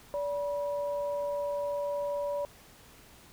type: tone pair together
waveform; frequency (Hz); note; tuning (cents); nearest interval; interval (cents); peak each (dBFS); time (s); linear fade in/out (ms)
sine; 576.8 / 970; D5 / B5; -31 / -31; major sixth; 900; -30 / -39; 0.14-2.45; 0
effects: pink hiss -55 dBFS RMS until 3.32 s